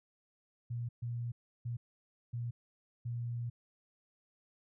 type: tone bursts at uneven times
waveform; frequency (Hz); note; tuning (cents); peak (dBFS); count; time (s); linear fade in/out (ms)
sine; 119; A#2; +36; -35; 5; 0.7-0.89 / 1.02-1.32 / 1.65-1.77 / 2.33-2.51 / 3.05-3.5; 10
effects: none